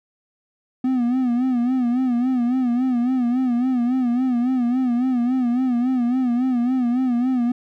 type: tone with vibrato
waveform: triangle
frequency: 248.8 Hz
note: B3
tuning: 13 cents sharp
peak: -15 dBFS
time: 0.84-7.52 s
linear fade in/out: 5 ms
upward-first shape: sine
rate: 3.6 Hz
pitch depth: 88 cents each way
effects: none